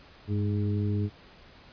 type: harmonic tone with a mistuned harmonic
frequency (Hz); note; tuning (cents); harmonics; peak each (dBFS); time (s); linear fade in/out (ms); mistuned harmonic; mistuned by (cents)
103.83; G#2; 0; 1 / 2 / 3 / 4; -26 / -32 / -36 / -38; 0.27-1.1; 50; 1; -61
effects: pink hiss -53 dBFS RMS until 1.72 s + resampled to 11025 Hz